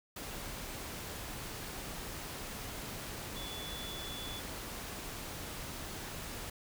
sine tone in noise, 3445 Hz, A7, 37 cents flat, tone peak -44 dBFS, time 3.36-4.4 s, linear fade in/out 5 ms, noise pink, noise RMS -43 dBFS, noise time 0.16-6.5 s, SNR -4 dB, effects none

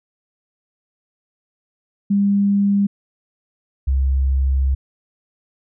sine tone pair in turn, 200.6 / 66.94 Hz, G3 / C2, +40 / +40 cents, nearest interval octave + perfect fifth, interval 1900 cents, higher first, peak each -13 / -14 dBFS, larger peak first, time 2.1-2.87 / 3.87-4.75 s, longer second, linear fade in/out 10 ms, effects none

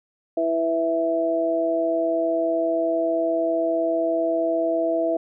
harmonic tone, 164.81 Hz, E3, in tune, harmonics 2 / 3 / 4, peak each -25 / -29 / -21 dBFS, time 0.37-5.17 s, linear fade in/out 5 ms, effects none

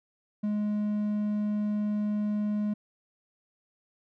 triangle tone, 209.2 Hz, G#3, 13 cents sharp, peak -24 dBFS, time 0.43-2.74 s, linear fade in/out 10 ms, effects none

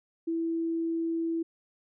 sine tone, 330.2 Hz, E4, 3 cents sharp, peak -27 dBFS, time 0.27-1.43 s, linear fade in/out 10 ms, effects none

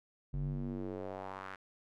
square tone with band-pass filter sweep, 47.66 Hz, G1, 48 cents flat, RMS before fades -40 dBFS, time 0.33-1.56 s, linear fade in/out 10 ms, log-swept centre 110 to 1600 Hz, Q 2.1, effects none

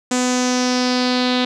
sawtooth tone with low-pass filter sweep, 250.4 Hz, B3, 24 cents sharp, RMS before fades -18 dBFS, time 0.11-1.45 s, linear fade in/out 5 ms, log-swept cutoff 7400 to 3800 Hz, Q 4.3, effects none

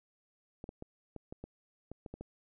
clicks, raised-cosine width 2 ms, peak -30 dBFS, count 10, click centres 0.641 / 0.691 / 0.824 / 1.163 / 1.325 / 1.44 / 1.916 / 2.062 / 2.14 / 2.21 s, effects none

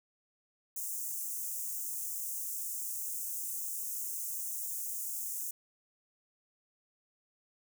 white high-pass noise, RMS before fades -38 dBFS, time 0.76-5.51 s, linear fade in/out 5 ms, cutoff 6300 Hz, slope 48 dB/octave, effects none

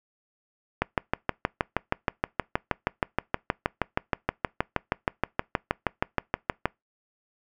click train, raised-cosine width 0.5 ms, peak -7 dBFS, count 38, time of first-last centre 0.82-6.656 s, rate 6.34 Hz, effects noise-tail reverb RT60 0.2 s tail -25 dB re dry

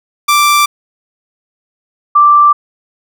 sawtooth / sine tone pair in turn, 1174.7 / 1174.7 Hz, D6 / D6, 0 / 0 cents, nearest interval unison, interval 0 cents, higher neither, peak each -3 dBFS, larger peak neither, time 0.28-0.66 / 2.15-2.53 s, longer neither, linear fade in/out 10 ms, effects none

